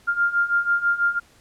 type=beating tone pair; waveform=sine; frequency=1396.9 / 1403 Hz; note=F6 / F6; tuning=0 / +8 cents; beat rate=6.1 Hz; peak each=-23 / -20 dBFS; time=0.07-1.2 s; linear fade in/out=20 ms; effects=pink hiss -55 dBFS RMS until 1.4 s + low-pass 11000 Hz 12 dB/octave